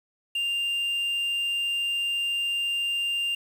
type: tone with quantisation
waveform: triangle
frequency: 2794 Hz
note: F7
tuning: in tune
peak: -23 dBFS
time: 0.35-3.35 s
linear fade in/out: 5 ms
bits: 8
effects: none